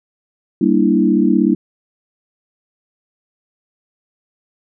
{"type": "chord", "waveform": "sine", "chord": "E half-diminished seventh", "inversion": "first", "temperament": "equal", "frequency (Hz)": [196, 233.1, 293.7, 329.6], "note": ["G3", "Bb3", "D4", "E4"], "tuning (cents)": [0, 0, 0, 0], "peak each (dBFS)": -16, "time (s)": [0.61, 1.55], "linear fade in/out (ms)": 5, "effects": []}